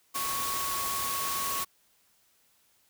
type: tone in noise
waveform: sine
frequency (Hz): 1108.7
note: C#6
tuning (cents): 0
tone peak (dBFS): -33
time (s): 0.14-1.65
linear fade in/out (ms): 20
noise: white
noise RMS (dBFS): -33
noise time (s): 0.14-1.65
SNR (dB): -3
effects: white hiss -67 dBFS RMS until 2.89 s